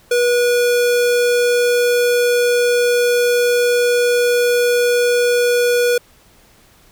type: tone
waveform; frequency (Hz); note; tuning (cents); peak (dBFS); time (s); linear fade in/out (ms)
square; 484.6; B4; -33; -13; 0.11-5.98; 5
effects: pink hiss -50 dBFS RMS until 6.91 s